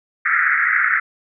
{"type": "band-pass noise", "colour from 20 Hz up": "white", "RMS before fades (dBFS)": -17, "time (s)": [0.25, 1], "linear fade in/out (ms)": 10, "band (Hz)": [1300, 2100], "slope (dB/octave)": 96, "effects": []}